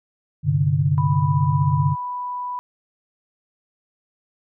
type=chord; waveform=sine; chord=G suspended fourth; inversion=none; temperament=equal; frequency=98 / 130.81 / 146.83 Hz; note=G2 / C3 / D3; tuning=0 / 0 / 0 cents; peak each=-23 / -22 / -18 dBFS; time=0.43-1.96 s; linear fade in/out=50 ms
type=tone; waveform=sine; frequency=987.8 Hz; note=B5; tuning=in tune; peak=-25 dBFS; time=0.98-2.59 s; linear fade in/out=0 ms
effects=none